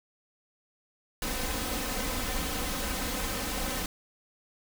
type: noise with comb filter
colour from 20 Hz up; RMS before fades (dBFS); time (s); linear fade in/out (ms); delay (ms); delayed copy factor
pink; -32; 1.22-3.86; 2; 3.9; +0.7
effects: none